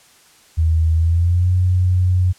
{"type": "tone with pitch glide", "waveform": "sine", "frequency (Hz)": [80.7, 91.11], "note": ["E2", "F#2"], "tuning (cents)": [-36, -26], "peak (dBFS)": -12, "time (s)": [0.57, 2.33], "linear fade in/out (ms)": 20, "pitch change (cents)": 210, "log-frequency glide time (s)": [0.95, 1.51], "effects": ["white hiss -50 dBFS RMS until 2.38 s", "low-pass 10000 Hz 12 dB/octave"]}